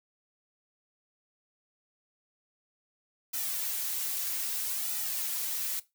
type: noise with flanger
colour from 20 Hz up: blue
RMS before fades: -33 dBFS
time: 3.33-5.8 s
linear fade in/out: 10 ms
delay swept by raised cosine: 1.8 to 4.9 ms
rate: 0.62 Hz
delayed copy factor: -0.8
effects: noise-tail reverb RT60 0.2 s tail -17 dB re dry